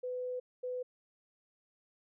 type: tone bursts at uneven times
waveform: sine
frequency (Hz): 501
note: B4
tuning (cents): +25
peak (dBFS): -35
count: 2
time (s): 0.03-0.4 / 0.63-0.83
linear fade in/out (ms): 10
effects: none